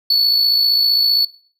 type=tone with amplitude modulation; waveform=triangle; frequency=4435 Hz; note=C#8; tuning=in tune; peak=-8 dBFS; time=0.1-1.25 s; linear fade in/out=5 ms; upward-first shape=sine; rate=55.3 Hz; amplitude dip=40%; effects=noise-tail reverb RT60 0.5 s tail -22 dB re dry